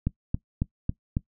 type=click train; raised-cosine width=5 ms; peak=-12 dBFS; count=5; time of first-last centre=0.07-1.169 s; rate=3.64 Hz; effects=noise-tail reverb RT60 0.1 s tail -20 dB re dry